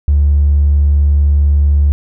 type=tone with tanh clipping; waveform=triangle; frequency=72.2 Hz; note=D2; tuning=29 cents flat; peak=-6 dBFS; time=0.08-1.92 s; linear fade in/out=0 ms; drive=1 dB; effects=none